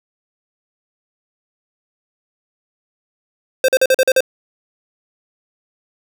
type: tone bursts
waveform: square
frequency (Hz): 522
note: C5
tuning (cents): -4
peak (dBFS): -10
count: 7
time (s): 3.64-4.206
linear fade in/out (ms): 2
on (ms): 44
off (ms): 43
effects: none